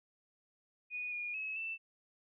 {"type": "tone with pitch steps", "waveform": "sine", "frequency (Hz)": [2470, 2435, 2574, 2661], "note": ["D#7", "D#7", "E7", "E7"], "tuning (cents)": [-13, -38, -42, 16], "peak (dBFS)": -37, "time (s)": [0.9, 1.78], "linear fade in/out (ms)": 50, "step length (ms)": 220, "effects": []}